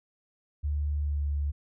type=tone with pitch glide; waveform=sine; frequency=73.42 to 72.2 Hz; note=D2 to D2; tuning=0 to -29 cents; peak=-26 dBFS; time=0.63-1.52 s; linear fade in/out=20 ms; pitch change=-29 cents; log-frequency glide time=1-1.24 s; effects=none